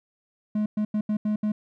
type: tone bursts at uneven times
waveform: triangle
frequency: 211.8 Hz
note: G#3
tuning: 34 cents sharp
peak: -20 dBFS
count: 6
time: 0.55-0.66 / 0.77-0.85 / 0.94-1.01 / 1.09-1.17 / 1.25-1.36 / 1.43-1.52 s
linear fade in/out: 5 ms
effects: none